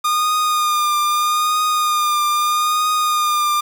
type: tone with vibrato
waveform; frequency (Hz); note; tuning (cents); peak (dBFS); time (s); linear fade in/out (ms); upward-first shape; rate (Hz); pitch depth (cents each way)
45% pulse; 1217; D#6; -39; -15; 0.04-3.61; 10; triangle; 0.79; 34
effects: 7-bit